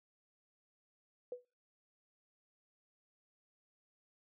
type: tone with exponential decay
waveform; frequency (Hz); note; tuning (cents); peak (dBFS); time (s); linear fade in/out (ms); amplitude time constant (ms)
sine; 493.9; B4; 0; -36; 1.32-1.45; 2; 28
effects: noise-tail reverb RT60 0.3 s tail -26 dB re dry